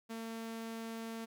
sawtooth tone, 226.4 Hz, A3, 50 cents sharp, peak -37 dBFS, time 0.09-1.26 s, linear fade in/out 20 ms, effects none

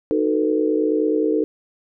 sine chord, B dominant seventh, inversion first, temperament just, 308.7 / 370.4 / 444.5 / 493.9 Hz, D#4 / F#4 / A4 / B4, -14 / +2 / +18 / 0 cents, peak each -20 / -26 / -20 / -26 dBFS, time 0.11-1.44 s, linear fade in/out 0 ms, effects none

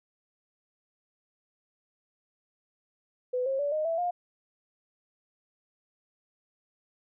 sine tone with pitch steps, 501 / 537 / 575.5 / 616.8 / 661.1 / 708.5 Hz, B4 / C5 / D5 / D#5 / E5 / F5, +25 / +45 / -35 / -15 / +5 / +25 cents, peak -26 dBFS, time 3.33-4.11 s, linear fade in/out 10 ms, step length 130 ms, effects none

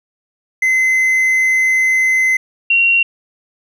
triangle / sine tone pair in turn, 2052 / 2747 Hz, C7 / F7, -34 / -29 cents, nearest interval perfect fourth, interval 505 cents, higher second, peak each -9 dBFS, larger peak neither, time 0.62-2.37 / 2.7-3.03 s, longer first, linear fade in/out 5 ms, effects none

